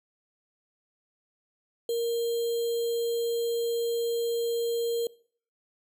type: tone with sample-and-hold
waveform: sine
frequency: 466.2 Hz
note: A#4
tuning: in tune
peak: -25 dBFS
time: 1.89-5.07 s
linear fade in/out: 2 ms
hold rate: 3675 Hz
effects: noise-tail reverb RT60 0.5 s tail -22 dB re dry